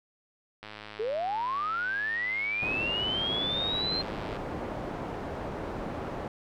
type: click train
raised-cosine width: 0.3 ms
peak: -26 dBFS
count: 397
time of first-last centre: 0.63-4.366 s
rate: 106 Hz
type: linear sweep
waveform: sine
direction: up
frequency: 407.8 to 4190 Hz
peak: -28 dBFS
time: 0.99-4.02 s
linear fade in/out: 10 ms
type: low-pass noise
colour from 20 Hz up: white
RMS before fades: -36 dBFS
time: 2.62-6.28 s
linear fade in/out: 2 ms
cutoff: 690 Hz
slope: 12 dB/octave
effects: none